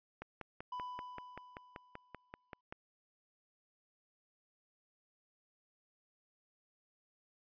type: click train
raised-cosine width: 0.5 ms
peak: -29 dBFS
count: 14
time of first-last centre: 0.22-2.725 s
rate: 5.19 Hz
type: tone with exponential decay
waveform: triangle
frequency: 995 Hz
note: B5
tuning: 13 cents sharp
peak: -37 dBFS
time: 0.72-2.61 s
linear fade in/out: 5 ms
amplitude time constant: 410 ms
effects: resampled to 11025 Hz